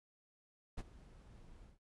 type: noise with ADSR envelope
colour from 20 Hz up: brown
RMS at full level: -38 dBFS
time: 0.77-1.79 s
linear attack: 18 ms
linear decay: 36 ms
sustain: -20 dB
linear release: 140 ms
effects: resampled to 24000 Hz